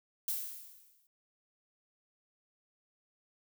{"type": "noise with exponential decay", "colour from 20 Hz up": "violet", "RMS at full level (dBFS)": -33, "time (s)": [0.28, 1.07], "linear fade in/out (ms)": 1, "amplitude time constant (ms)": 170, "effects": []}